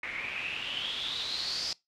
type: noise with low-pass filter sweep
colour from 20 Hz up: white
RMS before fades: -35 dBFS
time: 0.03-1.73 s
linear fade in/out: 2 ms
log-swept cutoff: 2100 to 5000 Hz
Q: 8.7
effects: noise-tail reverb RT60 0.2 s tail -23 dB re dry